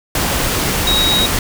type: tone in noise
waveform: sine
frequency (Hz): 3805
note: A#7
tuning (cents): +35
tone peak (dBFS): -13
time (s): 0.87-1.26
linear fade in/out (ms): 2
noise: pink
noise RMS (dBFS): -17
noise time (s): 0.15-1.39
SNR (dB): +1
effects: none